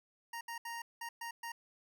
25% pulse tone bursts at uneven times, 932.3 Hz, A#5, in tune, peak -37 dBFS, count 6, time 0.33-0.41 / 0.48-0.58 / 0.65-0.82 / 1.01-1.09 / 1.21-1.31 / 1.43-1.52 s, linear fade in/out 5 ms, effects none

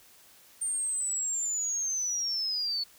sine linear sweep, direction down, 8850 to 4406 Hz, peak -28 dBFS, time 0.61-2.84 s, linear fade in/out 10 ms, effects white hiss -57 dBFS RMS until 2.98 s

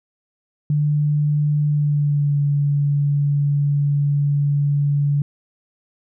sine tone with pitch glide, 148.2 to 143.65 Hz, D3 to D3, +16 to -38 cents, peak -15 dBFS, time 0.7-5.22 s, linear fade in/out 2 ms, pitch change -54 cents, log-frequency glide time 1.67-2.39 s, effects none

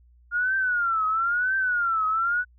sine tone with vibrato, 1409 Hz, F6, 15 cents sharp, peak -21 dBFS, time 0.31-2.45 s, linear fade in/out 50 ms, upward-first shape triangle, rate 1 Hz, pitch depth 190 cents each way, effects added 60 Hz sine -53 dBFS peak until 2.58 s

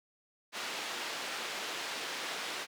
white band-pass noise, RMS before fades -39 dBFS, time 0.52-2.67 s, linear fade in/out 50 ms, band 310 to 3800 Hz, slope 12 dB/octave, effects none

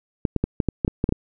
clicks, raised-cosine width 3 ms, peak -7 dBFS, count 10, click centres 0.252 / 0.363 / 0.44 / 0.602 / 0.687 / 0.848 / 0.879 / 1.041 / 1.091 / 1.124 s, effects none

